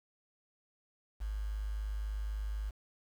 sine tone with quantisation, 51.91 Hz, G#1, in tune, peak -34 dBFS, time 1.2-2.71 s, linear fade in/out 20 ms, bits 9, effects none

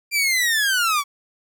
sawtooth linear sweep, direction down, 2383 to 1108.7 Hz, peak -14 dBFS, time 0.11-1.04 s, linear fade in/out 50 ms, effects none

